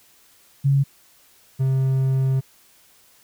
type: tone pair in turn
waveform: sine / triangle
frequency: 138.59 / 132.83 Hz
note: C#3 / C3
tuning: 0 / +26 cents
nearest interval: minor second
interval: 74 cents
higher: first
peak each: -14 / -15 dBFS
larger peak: first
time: 0.64-0.84 / 1.59-2.41 s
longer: second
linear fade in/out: 20 ms
effects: white hiss -55 dBFS RMS until 3.23 s